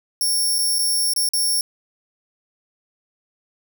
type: tone with dropouts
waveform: 15% pulse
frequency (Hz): 5490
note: F8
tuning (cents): -31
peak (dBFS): -12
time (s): 0.21-1.61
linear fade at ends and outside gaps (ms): 1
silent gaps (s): 0.584-0.588 / 0.785-0.79 / 1.136-1.162 / 1.289-1.335
effects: none